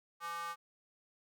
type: tone with high-pass filter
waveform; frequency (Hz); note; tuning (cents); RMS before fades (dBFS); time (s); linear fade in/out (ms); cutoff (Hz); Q
square; 169.5; E3; +49; -41; 0.2-0.56; 50; 1100; 5.5
effects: none